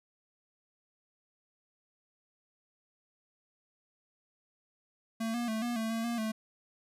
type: tone with pitch steps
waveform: square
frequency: 225.2 / 238.7 / 220.1 / 239.8 / 222.8 / 226.6 / 235.7 / 219.1 Hz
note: A3 / A#3 / A3 / A#3 / A3 / A#3 / A#3 / A3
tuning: +40 / +41 / +1 / +49 / +22 / -49 / +19 / -7 cents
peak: -32 dBFS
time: 5.2-6.32 s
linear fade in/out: 10 ms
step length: 140 ms
effects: resampled to 32000 Hz